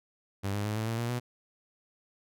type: tone with pitch steps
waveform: sawtooth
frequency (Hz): 99.1 / 102.65 / 106.34 / 110.15 / 114.1 / 118.19 / 122.43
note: G2 / G#2 / G#2 / A2 / A#2 / A#2 / B2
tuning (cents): +19 / -20 / +41 / +2 / -37 / +24 / -15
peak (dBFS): -26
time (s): 0.43-1.2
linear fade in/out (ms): 20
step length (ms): 110
effects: none